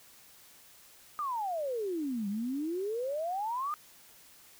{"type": "exponential two-way sweep", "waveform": "sine", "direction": "down then up", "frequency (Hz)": [1243, 195, 1243], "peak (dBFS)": -31, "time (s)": [1.19, 3.74], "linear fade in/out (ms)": 0, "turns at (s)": 2.28, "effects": ["white hiss -57 dBFS RMS until 4.59 s"]}